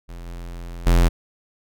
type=tone with level steps; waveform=square; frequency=43 Hz; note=F1; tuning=26 cents flat; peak=-34 / -32 / -13 dBFS; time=0.08-1.09 s; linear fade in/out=20 ms; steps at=0.26 / 0.86 s; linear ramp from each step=10 ms; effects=none